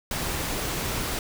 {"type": "noise", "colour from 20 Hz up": "pink", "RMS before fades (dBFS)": -29, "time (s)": [0.11, 1.19], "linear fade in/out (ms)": 2, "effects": []}